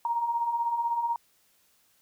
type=beating tone pair; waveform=sine; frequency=923 / 939 Hz; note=A#5 / A#5; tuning=-17 / +12 cents; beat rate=16 Hz; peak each=-34 / -26 dBFS; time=0.05-1.16 s; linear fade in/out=2 ms; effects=white hiss -66 dBFS RMS until 2.01 s